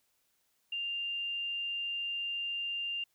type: tone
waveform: sine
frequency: 2794 Hz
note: F7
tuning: in tune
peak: -33 dBFS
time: 0.72-3.04 s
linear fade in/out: 5 ms
effects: white hiss -75 dBFS RMS until 3.14 s